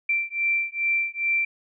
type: beating tone pair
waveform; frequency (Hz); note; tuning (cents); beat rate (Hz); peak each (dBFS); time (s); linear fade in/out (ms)
sine; 2349 / 2351.4; D7 / D7; 0 / +2; 2.4; -25; 0.09-1.45; 5
effects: none